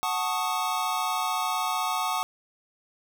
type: chord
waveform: square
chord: D# half-diminished seventh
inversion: first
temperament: equal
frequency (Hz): 740 / 880 / 1108.7 / 1244.5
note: F#5 / A5 / C#6 / D#6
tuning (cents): 0 / 0 / 0 / 0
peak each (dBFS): -32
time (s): 0.03-2.23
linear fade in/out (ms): 0
effects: none